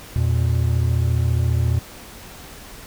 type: tone pair together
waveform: triangle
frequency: 83.6 / 118.23 Hz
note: E2 / A#2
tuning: +25 / +25 cents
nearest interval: tritone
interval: 600 cents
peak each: -17 dBFS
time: 0.16-1.79 s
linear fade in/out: 0 ms
effects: pink hiss -40 dBFS RMS until 2.86 s